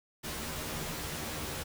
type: noise with comb filter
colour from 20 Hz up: pink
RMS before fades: -38 dBFS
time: 0.23-1.64 s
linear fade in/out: 20 ms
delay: 13 ms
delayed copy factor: +1
effects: none